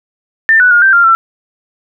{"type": "tone with pitch steps", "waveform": "sine", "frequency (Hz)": [1792, 1483, 1424, 1565, 1393, 1345], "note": ["A6", "F#6", "F6", "G6", "F6", "E6"], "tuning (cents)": [31, 4, 33, -3, -5, 34], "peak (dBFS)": -4, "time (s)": [0.49, 1.15], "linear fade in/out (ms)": 0, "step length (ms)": 110, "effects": []}